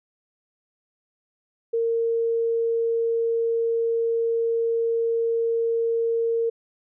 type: tone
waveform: sine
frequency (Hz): 460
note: A#4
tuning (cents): -23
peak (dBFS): -20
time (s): 1.73-6.5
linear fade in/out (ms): 10
effects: none